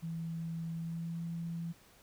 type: tone with pitch glide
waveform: sine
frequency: 164.81 to 167.69 Hz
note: E3 to E3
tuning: 0 to +30 cents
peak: -36 dBFS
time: 0.02-1.73 s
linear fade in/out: 20 ms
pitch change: +30 cents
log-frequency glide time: 0.74-1.2 s
effects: pink hiss -62 dBFS RMS until 2.02 s